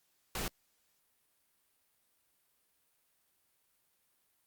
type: noise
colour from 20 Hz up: pink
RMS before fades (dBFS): -37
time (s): 0.35-0.48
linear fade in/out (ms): 2
effects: white hiss -75 dBFS RMS until 4.46 s + Opus 48 kbps